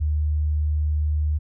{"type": "tone", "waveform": "sine", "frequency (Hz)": 75.6, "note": "D#2", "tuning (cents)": -49, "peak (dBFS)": -19, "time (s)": [0, 1.39], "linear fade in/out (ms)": 20, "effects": []}